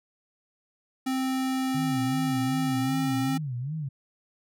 square tone with pitch glide, 261.8 to 265.8 Hz, C4 to C4, +1 to +27 cents, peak -26 dBFS, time 1.06-3.38 s, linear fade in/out 10 ms, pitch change +26 cents, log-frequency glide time 2.72-2.97 s
sine tone with vibrato, 138.59 Hz, C#3, in tune, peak -29 dBFS, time 1.74-3.89 s, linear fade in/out 10 ms, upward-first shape sine, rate 2.6 Hz, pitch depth 240 cents each way
effects none

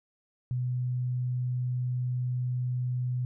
sine tone, 125 Hz, B2, 21 cents sharp, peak -27 dBFS, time 0.51-3.25 s, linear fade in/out 0 ms, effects none

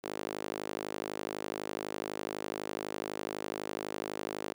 sawtooth tone with high-pass filter, 52 Hz, G#1, 3 cents sharp, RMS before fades -39 dBFS, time 0.03-4.54 s, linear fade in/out 20 ms, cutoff 380 Hz, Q 1.7, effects none

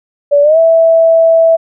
sine tone with pitch glide, 575 to 656.7 Hz, D5 to E5, -37 to -7 cents, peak -4 dBFS, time 0.31-1.57 s, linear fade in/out 20 ms, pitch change +230 cents, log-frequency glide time 0.42-0.58 s, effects none

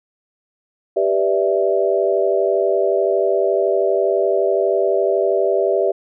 sine chord, E minor seventh, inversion first, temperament equal, 392 / 493.9 / 587.3 / 659.3 Hz, G4 / B4 / D5 / E5, 0 / 0 / 0 / 0 cents, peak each -18 / -22 / -20 / -20 dBFS, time 0.96-5.92 s, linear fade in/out 10 ms, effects none

